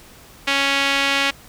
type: tone with band-pass filter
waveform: sawtooth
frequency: 277.2 Hz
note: C#4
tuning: in tune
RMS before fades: -19 dBFS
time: 0.47-1.31 s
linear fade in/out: 10 ms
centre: 2700 Hz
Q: 1.5
effects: pink hiss -45 dBFS RMS until 1.48 s